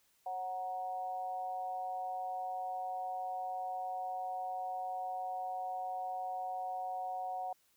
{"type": "tone with amplitude modulation", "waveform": "sine", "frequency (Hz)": 740, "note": "F#5", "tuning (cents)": 0, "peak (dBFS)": -33, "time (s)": [0.26, 7.53], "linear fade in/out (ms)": 5, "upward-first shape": "sine", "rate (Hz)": 197, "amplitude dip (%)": 70, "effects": ["white hiss -72 dBFS RMS until 7.76 s"]}